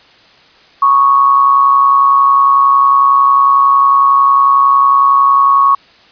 sine tone with amplitude modulation, 1108.7 Hz, C#6, in tune, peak -3 dBFS, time 0.82-5.75 s, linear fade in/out 5 ms, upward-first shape sine, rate 131 Hz, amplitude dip 50%, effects white hiss -44 dBFS RMS until 6.11 s + resampled to 11025 Hz

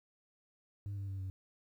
sine tone with pitch steps, 100.7 / 98.68 / 96.71 / 94.77 Hz, G2 / G2 / G2 / F#2, +47 / +12 / -23 / +42 cents, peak -35 dBFS, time 0.86-1.3 s, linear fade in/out 0 ms, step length 110 ms, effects tanh soft clip ceiling -37 dBFS + 12-bit

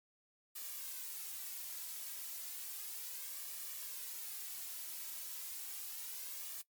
blue noise with flanger, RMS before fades -45 dBFS, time 0.55-6.62 s, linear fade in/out 10 ms, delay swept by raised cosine 1.7 to 3.1 ms, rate 0.33 Hz, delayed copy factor +0.5, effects noise-tail reverb RT60 0.1 s tail -18 dB re dry + MP3 96 kbps

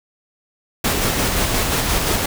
pink noise with tremolo, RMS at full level -18 dBFS, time 0.84-2.26 s, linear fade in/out 5 ms, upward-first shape square, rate 5.7 Hz, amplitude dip 25%, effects none

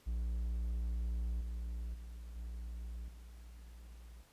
triangle tone with level steps, 58.2 Hz, A#1, 2 cents flat, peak -32 / -36 / -43 / -39 / -48 dBFS, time 0.06-4.23 s, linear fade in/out 20 ms, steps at 1.41 / 1.94 / 2.36 / 3.08 s, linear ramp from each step 2 ms, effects pink hiss -66 dBFS RMS until 4.32 s + resampled to 32000 Hz

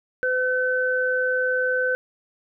sine tone pair together, 507.9 / 1522 Hz, B4 / F#6, +48 / +48 cents, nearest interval octave + perfect fifth, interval 1900 cents, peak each -23 / -22 dBFS, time 0.23-1.95 s, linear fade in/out 0 ms, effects none

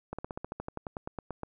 slowing click train, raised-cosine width 1 ms, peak -22 dBFS, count 16, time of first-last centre 0.13-1.433 s, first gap 56 ms, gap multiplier 1.06, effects none

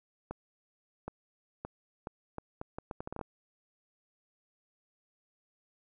accelerating click train, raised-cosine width 1 ms, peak -24 dBFS, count 14, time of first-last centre 0.31-3.212 s, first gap 770 ms, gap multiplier 0.74, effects none

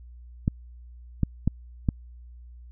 clicks, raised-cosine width 5 ms, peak -9 dBFS, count 4, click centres 0.479 / 1.233 / 1.476 / 1.888 s, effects added 60 Hz sine -43 dBFS peak until 2.71 s

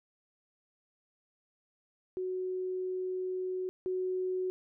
sine tone pair in turn, 370 / 370 Hz, F#4 / F#4, 0 / 0 cents, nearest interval unison, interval 0 cents, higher neither, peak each -32 / -30 dBFS, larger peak second, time 2.17-3.69 / 3.86-4.5 s, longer first, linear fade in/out 0 ms, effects none

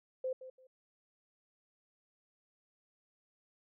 sine tone with echo, 517 Hz, C5, 21 cents flat, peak -33 dBFS, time 0.24-0.33 s, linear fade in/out 5 ms, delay 170 ms, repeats 2, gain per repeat -13 dB, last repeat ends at 0.67 s, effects none

